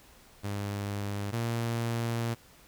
sawtooth tone pair in turn, 101.4 / 116.48 Hz, G#2 / A#2, -41 / -1 cents, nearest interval major second, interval 240 cents, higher second, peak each -28 / -25 dBFS, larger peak second, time 0.43-1.32 / 1.32-2.35 s, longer second, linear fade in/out 20 ms, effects pink hiss -57 dBFS RMS until 2.67 s

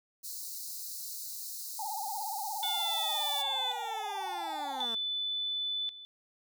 white high-pass noise, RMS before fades -41 dBFS, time 0.23-3.43 s, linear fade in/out 20 ms, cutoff 4000 Hz, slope 96 dB/octave
sine tone with vibrato, 832 Hz, G#5, 3 cents sharp, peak -35 dBFS, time 1.79-4.85 s, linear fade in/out 2 ms, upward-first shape triangle, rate 17 Hz, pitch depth 160 cents each way
10% pulse linear sweep, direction down, 733 to 221 Hz, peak -33 dBFS, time 2.63-4.95 s, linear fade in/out 5 ms
sine tone with tremolo, 3498 Hz, A7, 11 cents flat, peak -31 dBFS, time 2.63-6.05 s, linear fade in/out 0 ms, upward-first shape square, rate 0.46 Hz, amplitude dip 80%
effects none

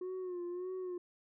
sine tone with vibrato, 361.3 Hz, F#4, 41 cents flat, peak -35 dBFS, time 0.01-0.98 s, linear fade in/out 5 ms, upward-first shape sine, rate 1.7 Hz, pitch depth 58 cents each way, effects tanh soft clip ceiling -37 dBFS

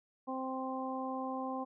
harmonic tone, 261.6 Hz, C4, in tune, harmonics 1 / 2 / 3 / 4, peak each -39 / -42 / -41 / -42 dBFS, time 0.27-1.65 s, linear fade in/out 20 ms, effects none

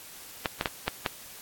clicks, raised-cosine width 0.3 ms, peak -10 dBFS, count 5, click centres 0.458 / 0.611 / 0.658 / 0.88 / 1.062 s, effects white hiss -46 dBFS RMS until 1.41 s + AAC 64 kbps

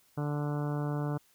harmonic tone, 146.83 Hz, D3, in tune, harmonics 1 / 2 / 3 / 4 / 5 / 6 / 7 / 8 / 9 / 10, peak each -31 / -37 / -41 / -43 / -45 / -47 / -48 / -49 / -50 / -51 dBFS, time 0.17-1.18 s, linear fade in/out 10 ms, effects white hiss -66 dBFS RMS until 1.34 s

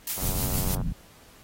blue noise with tremolo, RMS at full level -28 dBFS, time 0.07-0.75 s, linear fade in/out 2 ms, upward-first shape triangle, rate 6.4 Hz, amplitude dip 50%
click train, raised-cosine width 1 ms, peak -24 dBFS, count 60, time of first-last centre 0.18-0.814 s, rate 93 Hz
pink low-pass noise, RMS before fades -29 dBFS, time 0.22-0.93 s, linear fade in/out 10 ms, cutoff 230 Hz, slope 48 dB/octave
effects pink hiss -54 dBFS RMS until 1.43 s + AAC 48 kbps

